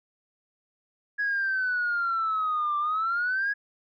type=exponential two-way sweep; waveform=sine; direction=down then up; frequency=1674 to 1174.7 to 1674 Hz; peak=-23 dBFS; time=1.18-3.54 s; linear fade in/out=20 ms; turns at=2.78 s; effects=tanh soft clip ceiling -20 dBFS